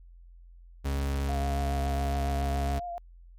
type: tone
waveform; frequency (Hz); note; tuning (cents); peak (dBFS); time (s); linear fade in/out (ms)
40% pulse; 69.3; C#2; 0; -26; 0.84-2.8; 20
type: tone with vibrato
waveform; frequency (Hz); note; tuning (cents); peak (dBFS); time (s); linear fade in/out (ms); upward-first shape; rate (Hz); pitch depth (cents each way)
sine; 698.5; F5; 0; -33; 1.29-2.98; 0; triangle; 7.2; 35
effects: added 43 Hz sine -48 dBFS peak until 3.38 s + MP3 96 kbps